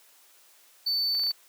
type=tone; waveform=triangle; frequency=4520 Hz; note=C#8; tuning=33 cents sharp; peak=-23 dBFS; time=0.86-1.32 s; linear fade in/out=10 ms
type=clicks; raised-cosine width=0.3 ms; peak=-29 dBFS; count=5; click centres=1.15 / 1.196 / 1.236 / 1.267 / 1.311 s
effects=white hiss -58 dBFS RMS until 1.48 s + high-pass 400 Hz 12 dB/octave